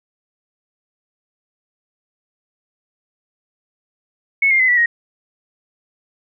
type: tone with pitch steps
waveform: sine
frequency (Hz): 2200 / 2115 / 2034 / 1955.5 / 1880.1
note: C#7 / C7 / C7 / B6 / A#6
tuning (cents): -14 / +18 / -50 / -18 / +14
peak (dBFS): -11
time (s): 4.42-4.86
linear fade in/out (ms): 5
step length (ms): 88
effects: none